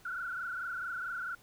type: tone with frequency modulation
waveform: sine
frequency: 1441 Hz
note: F#6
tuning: 46 cents flat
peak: -35 dBFS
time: 0.05-1.35 s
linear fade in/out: 5 ms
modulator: 24.5 Hz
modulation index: 3.2
effects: pink hiss -61 dBFS RMS until 1.42 s